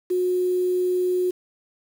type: tone with quantisation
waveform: sine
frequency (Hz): 363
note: F#4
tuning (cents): -33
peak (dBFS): -19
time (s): 0.1-1.31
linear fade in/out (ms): 10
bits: 7
effects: none